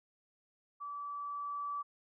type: tone with level ramp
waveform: sine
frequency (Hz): 1154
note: D6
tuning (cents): -31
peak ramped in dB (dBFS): -40 to -35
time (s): 0.8-1.83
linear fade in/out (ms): 20
effects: none